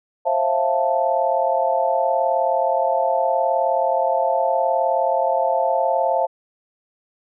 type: chord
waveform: sine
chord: F major seventh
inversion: second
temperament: equal with one note detuned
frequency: 532.4 / 659.3 / 698.5 / 880 Hz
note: C5 / E5 / F5 / A5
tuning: +30 / 0 / 0 / 0 cents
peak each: -22 dBFS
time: 0.25-6.27 s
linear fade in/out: 20 ms
effects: none